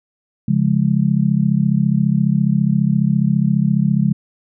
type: chord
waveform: sine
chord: Db major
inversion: none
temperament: just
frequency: 138.59 / 173.24 / 207.9 Hz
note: Db3 / F3 / Ab3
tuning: 0 / -14 / +2 cents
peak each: -17 dBFS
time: 0.48-4.13 s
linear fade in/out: 5 ms
effects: none